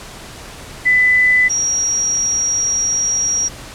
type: tone pair in turn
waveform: sine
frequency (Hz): 2000 / 5683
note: B6 / F8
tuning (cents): +21 / +29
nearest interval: octave + tritone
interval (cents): 1808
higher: second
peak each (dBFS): -9 / -14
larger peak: first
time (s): 0.85-1.49 / 1.49-3.49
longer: second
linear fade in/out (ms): 20
effects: pink hiss -34 dBFS RMS until 3.74 s + low-pass 10000 Hz 12 dB/octave